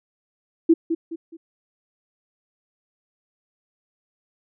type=tone with echo; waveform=sine; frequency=329.6 Hz; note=E4; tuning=in tune; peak=-10 dBFS; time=0.69-0.74 s; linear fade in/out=10 ms; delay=210 ms; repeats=3; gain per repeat=-9 dB; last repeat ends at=1.37 s; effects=none